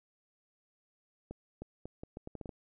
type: accelerating click train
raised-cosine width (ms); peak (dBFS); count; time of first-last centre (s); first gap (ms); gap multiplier
2; -29; 10; 1.31-2.492; 310; 0.76
effects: none